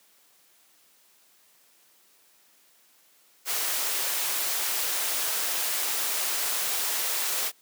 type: high-pass noise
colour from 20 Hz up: white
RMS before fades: -28 dBFS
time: 3.45-7.52 s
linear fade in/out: 50 ms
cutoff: 430 Hz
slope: 12 dB/octave
effects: white hiss -61 dBFS RMS until 7.61 s + high-pass 200 Hz 12 dB/octave